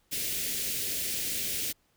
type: band-stop noise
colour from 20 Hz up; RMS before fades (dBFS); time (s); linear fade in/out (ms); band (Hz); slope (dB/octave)
white; -32; 0.11-1.73; 20; 510 to 2000; 24
effects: pink hiss -70 dBFS RMS until 1.96 s